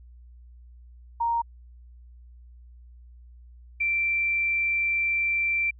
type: tone pair in turn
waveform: sine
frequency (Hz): 932.3 / 2349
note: A#5 / D7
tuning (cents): 0 / 0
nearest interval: octave + major third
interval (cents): 1600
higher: second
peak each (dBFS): -22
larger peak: neither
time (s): 1.2-1.42 / 3.8-5.71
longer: second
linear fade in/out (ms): 10
effects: added 60 Hz sine -46 dBFS peak until 5.79 s